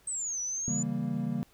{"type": "exponential two-way sweep", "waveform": "sine", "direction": "down then up", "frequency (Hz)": [8372, 5870, 7050], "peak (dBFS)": -31, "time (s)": [0.07, 0.83], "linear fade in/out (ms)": 5, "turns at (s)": 0.41}
{"type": "chord", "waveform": "triangle", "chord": "C# diminished seventh", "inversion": "none", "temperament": "equal with one note detuned", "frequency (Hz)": [138.59, 163.58, 196, 233.1], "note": ["C#3", "E3", "G3", "Bb3"], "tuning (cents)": [0, -13, 0, 0], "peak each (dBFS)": [-34, -34, -33, -31], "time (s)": [0.68, 1.43], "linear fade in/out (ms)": 0}
{"effects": ["pink hiss -63 dBFS RMS until 1.53 s"]}